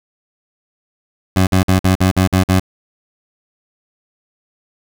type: tone bursts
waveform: 20% pulse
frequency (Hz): 93.4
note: F#2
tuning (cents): +17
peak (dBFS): -5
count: 8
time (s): 1.36-2.597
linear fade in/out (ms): 5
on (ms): 110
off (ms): 51
effects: none